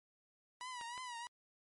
sawtooth tone with vibrato, 975 Hz, B5, 23 cents flat, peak -40 dBFS, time 0.61-1.27 s, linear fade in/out 0 ms, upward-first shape triangle, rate 3.1 Hz, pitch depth 100 cents each way
clicks, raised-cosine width 0.3 ms, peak -34 dBFS, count 2, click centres 0.812 / 0.978 s
effects MP3 48 kbps

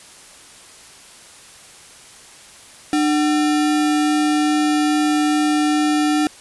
sine tone with sample-and-hold, 300.4 Hz, D4, 39 cents sharp, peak -14 dBFS, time 2.93-6.27 s, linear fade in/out 0 ms, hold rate 1050 Hz, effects white hiss -43 dBFS RMS until 6.4 s + resampled to 24000 Hz

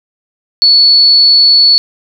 sine tone, 4425 Hz, C#8, 4 cents flat, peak -3 dBFS, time 0.62-1.78 s, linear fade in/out 0 ms, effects none

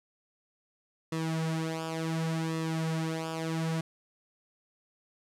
sawtooth tone with flanger, 161.7 Hz, E3, 33 cents flat, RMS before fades -32 dBFS, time 1.12-3.81 s, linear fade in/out 5 ms, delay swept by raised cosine 1.3 to 5.7 ms, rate 0.69 Hz, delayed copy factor -0.75, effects low-pass 10000 Hz 12 dB/octave + 11-bit

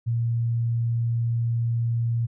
sine tone, 116.8 Hz, A#2, 4 cents sharp, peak -21 dBFS, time 0.06-2.27 s, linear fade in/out 20 ms, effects none

